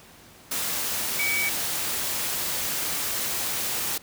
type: tone in noise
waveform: sine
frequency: 2273 Hz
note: C#7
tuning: 43 cents sharp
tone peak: -24 dBFS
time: 1.19-1.49 s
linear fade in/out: 5 ms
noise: white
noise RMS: -28 dBFS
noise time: 0.51-3.98 s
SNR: +1 dB
effects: pink hiss -50 dBFS RMS until 4.02 s + high-pass 60 Hz 12 dB/octave